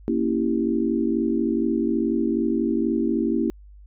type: chord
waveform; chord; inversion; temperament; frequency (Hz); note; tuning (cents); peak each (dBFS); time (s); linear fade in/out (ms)
sine; A# diminished seventh; none; equal; 233.1 / 277.2 / 329.6 / 392; A#3 / C#4 / E4 / G4; 0 / 0 / 0 / 0; -24 / -26 / -24 / -28; 0.08-3.5; 0
effects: added 50 Hz sine -43 dBFS peak until 3.86 s